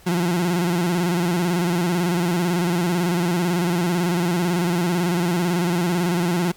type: tone with vibrato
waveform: 30% pulse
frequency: 174.61 Hz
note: F3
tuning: in tune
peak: -16 dBFS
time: 0.06-6.52 s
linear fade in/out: 10 ms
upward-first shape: square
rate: 18 Hz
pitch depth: 64 cents each way
effects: pink hiss -50 dBFS RMS until 6.56 s